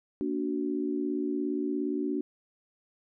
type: chord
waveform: sine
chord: Bb augmented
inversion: none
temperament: equal with one note detuned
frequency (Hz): 233.1 / 290.3 / 370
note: Bb3 / D4 / F#4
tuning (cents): 0 / -20 / 0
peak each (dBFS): -35 / -30 / -33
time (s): 0.21-2.21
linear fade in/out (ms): 0
effects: none